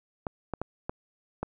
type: clicks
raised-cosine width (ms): 1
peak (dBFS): -17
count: 5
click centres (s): 0.268 / 0.537 / 0.616 / 0.895 / 1.43
effects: none